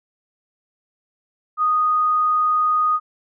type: tone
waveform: sine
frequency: 1240 Hz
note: D#6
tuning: 6 cents flat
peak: -15 dBFS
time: 1.57-3 s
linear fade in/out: 50 ms
effects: none